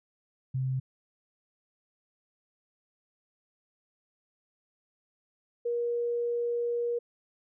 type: tone pair in turn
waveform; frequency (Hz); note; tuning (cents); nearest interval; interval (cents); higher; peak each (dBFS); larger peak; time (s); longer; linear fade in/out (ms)
sine; 130.81 / 475.4; C3 / A#4; 0 / +34; octave + minor seventh; 2234; second; -27; neither; 0.54-0.8 / 5.65-6.99; second; 10
effects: none